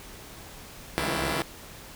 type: tone cluster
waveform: 5% pulse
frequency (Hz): 66.1 / 69.9 / 160.4 / 178.3 / 337.3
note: C2 / C#2 / E3 / F3 / E4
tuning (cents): +18 / +15 / -47 / +36 / +40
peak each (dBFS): -23 / -22 / -20 / -26 / -20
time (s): 0.98-1.42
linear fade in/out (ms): 0
effects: pink hiss -45 dBFS RMS until 1.95 s